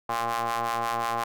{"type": "ring-modulated tone", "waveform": "sawtooth", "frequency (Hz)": 116.6, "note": "A#2", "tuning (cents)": 1, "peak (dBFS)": -19, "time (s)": [0.09, 1.24], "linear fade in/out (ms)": 5, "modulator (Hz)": 930, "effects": []}